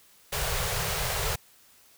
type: band-stop noise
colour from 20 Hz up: pink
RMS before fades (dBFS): -29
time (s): 0.32-1.36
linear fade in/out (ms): 10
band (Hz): 170 to 390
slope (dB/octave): 96
effects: white hiss -58 dBFS RMS until 1.97 s